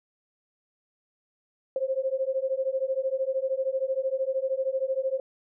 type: beating tone pair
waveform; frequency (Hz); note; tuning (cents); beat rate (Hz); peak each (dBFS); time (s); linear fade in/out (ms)
sine; 523.3 / 536.3; C5 / C5; 0 / +43; 13; -28; 1.76-5.2; 2
effects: none